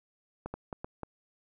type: clicks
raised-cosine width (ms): 1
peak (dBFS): -23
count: 5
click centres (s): 0.46 / 0.54 / 0.728 / 0.845 / 1.033
effects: none